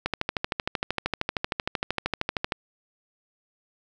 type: click train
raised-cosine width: 0.3 ms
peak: -9 dBFS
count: 33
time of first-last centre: 0.06-2.522 s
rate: 13 Hz
effects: none